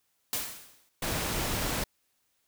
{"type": "noise with exponential decay", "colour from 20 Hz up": "white", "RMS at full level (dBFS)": -29, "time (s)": [0.33, 0.89], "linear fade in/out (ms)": 1, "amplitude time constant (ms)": 120}
{"type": "noise", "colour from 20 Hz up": "pink", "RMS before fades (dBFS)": -31, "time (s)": [1.02, 1.84], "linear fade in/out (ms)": 5}
{"effects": ["white hiss -74 dBFS RMS until 2.47 s"]}